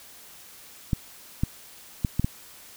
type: clicks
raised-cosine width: 5 ms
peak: -10 dBFS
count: 5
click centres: 0.932 / 1.435 / 2.048 / 2.196 / 2.245 s
effects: white hiss -48 dBFS RMS until 2.76 s